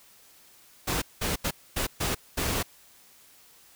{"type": "noise bursts at uneven times", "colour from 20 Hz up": "pink", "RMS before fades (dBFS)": -28, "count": 6, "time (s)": [[0.87, 1.02], [1.21, 1.36], [1.44, 1.51], [1.76, 1.87], [2, 2.15], [2.37, 2.63]], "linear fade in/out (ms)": 10, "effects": ["white hiss -56 dBFS RMS until 3.75 s"]}